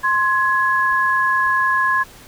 sine tone pair together, 1051.6 / 1678 Hz, C6 / G#6, +8 / +17 cents, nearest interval minor sixth, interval 809 cents, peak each -17 dBFS, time 0.03-2.04 s, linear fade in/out 20 ms, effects pink hiss -43 dBFS RMS until 2.27 s

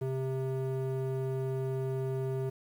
square tone with band-pass filter, 132 Hz, C3, 16 cents sharp, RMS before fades -33 dBFS, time 0.01-2.5 s, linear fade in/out 10 ms, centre 300 Hz, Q 1.8, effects 10-bit

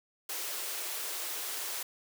white high-pass noise, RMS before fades -37 dBFS, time 0.29-1.83 s, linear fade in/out 5 ms, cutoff 320 Hz, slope 96 dB/octave, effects none

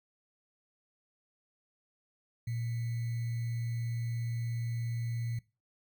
sine tone with sample-and-hold, 117 Hz, A#2, 7 cents sharp, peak -32 dBFS, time 2.47-5.39 s, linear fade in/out 5 ms, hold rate 2100 Hz, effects noise-tail reverb RT60 0.3 s tail -21 dB re dry

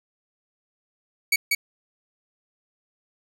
sawtooth tone with echo, 2255 Hz, C#7, 29 cents sharp, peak -14 dBFS, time 1.32-1.36 s, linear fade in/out 5 ms, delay 190 ms, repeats 1, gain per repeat -2 dB, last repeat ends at 1.55 s, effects none

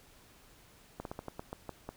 slowing click train, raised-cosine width 1 ms, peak -25 dBFS, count 9, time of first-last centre 1-1.89 s, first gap 52 ms, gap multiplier 1.21, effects pink hiss -60 dBFS RMS until 1.96 s

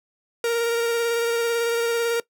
45% pulse tone with vibrato, 466.2 Hz, A#4, in tune, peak -20 dBFS, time 0.44-2.2 s, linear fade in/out 2 ms, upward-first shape square, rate 18 Hz, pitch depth 14 cents each way, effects noise-tail reverb RT60 0.1 s tail -20 dB re dry

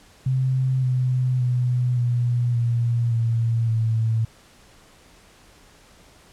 sine tone with pitch steps, 130.4 / 127.2 / 124.08 / 121.04 / 118.07 / 115.17 / 112.35 Hz, C3 / C3 / B2 / B2 / A#2 / A#2 / A2, -5 / -48 / +9 / -34 / +23 / -20 / +37 cents, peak -18 dBFS, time 0.26-4.25 s, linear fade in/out 5 ms, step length 570 ms, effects pink hiss -52 dBFS RMS until 6.32 s + low-pass 10000 Hz 12 dB/octave

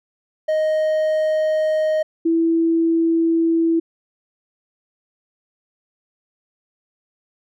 triangle / sine tone pair in turn, 623 / 330 Hz, D#5 / E4, +2 / +2 cents, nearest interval major seventh, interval 1100 cents, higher first, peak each -14 dBFS, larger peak neither, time 0.48-2.03 / 2.25-3.8 s, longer neither, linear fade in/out 10 ms, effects none

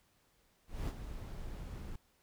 brown noise with ADSR envelope, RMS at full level -35 dBFS, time 0.67-1.96 s, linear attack 210 ms, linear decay 42 ms, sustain -9 dB, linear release 5 ms, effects pink hiss -72 dBFS RMS until 2.22 s

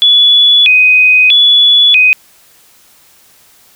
sine tone with vibrato, 2927 Hz, F#7, 19 cents flat, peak -3 dBFS, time 0.02-2.13 s, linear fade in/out 0 ms, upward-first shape square, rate 0.78 Hz, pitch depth 270 cents each way, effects white hiss -45 dBFS RMS until 3.75 s

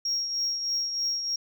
sine tone with tremolo, 5588 Hz, F8, in tune, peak -22 dBFS, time 0.05-1.36 s, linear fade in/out 5 ms, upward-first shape triangle, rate 3.2 Hz, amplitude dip 60%, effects tanh soft clip ceiling -22 dBFS

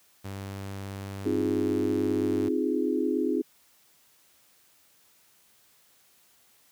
sawtooth tone with pitch glide, 98 to 98.74 Hz, G2 to G2, 0 to +13 cents, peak -31 dBFS, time 0.24-2.49 s, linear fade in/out 10 ms, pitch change +13 cents, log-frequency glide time 0.38-2.21 s
sine chord, F minor seventh, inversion second, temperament equal, 261.6 / 311.1 / 349.2 / 415.3 Hz, C4 / Eb4 / F4 / Ab4, 0 / 0 / 0 / 0 cents, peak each -29 / -29 / -30 / -30 dBFS, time 1.25-3.42 s, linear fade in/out 10 ms
effects white hiss -62 dBFS RMS until 6.71 s + high-pass 60 Hz 12 dB/octave

